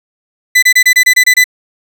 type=tone bursts; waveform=40% pulse; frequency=2000 Hz; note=B6; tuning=21 cents sharp; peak=-3 dBFS; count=9; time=0.55-1.442 s; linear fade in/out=10 ms; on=76 ms; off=26 ms; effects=none